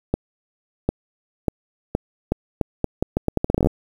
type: accelerating click train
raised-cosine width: 2 ms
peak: -5 dBFS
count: 20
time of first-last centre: 0.14-3.671 s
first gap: 750 ms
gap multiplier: 0.79
effects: 7-bit